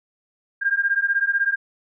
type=beating tone pair; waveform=sine; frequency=1599 / 1615 Hz; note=G6 / G#6; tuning=+34 / -49 cents; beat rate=16 Hz; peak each=-21 / -21 dBFS; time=0.61-1.56 s; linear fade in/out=20 ms; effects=none